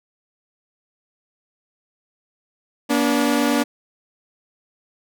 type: tone pair together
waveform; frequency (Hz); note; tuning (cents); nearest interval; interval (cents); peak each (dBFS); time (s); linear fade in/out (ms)
sawtooth; 239.2 / 288.6; A#3 / D4; +45 / -30; minor third; 325; -16 / -15; 2.89-3.64; 20
effects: none